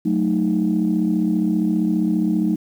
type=chord; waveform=sine; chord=D# diminished; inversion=first; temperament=equal; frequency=185 / 220 / 311.1 Hz; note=F#3 / A3 / D#4; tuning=0 / 0 / 0 cents; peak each=-20 dBFS; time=0.05-2.56 s; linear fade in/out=10 ms; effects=tanh soft clip ceiling -9 dBFS + 8-bit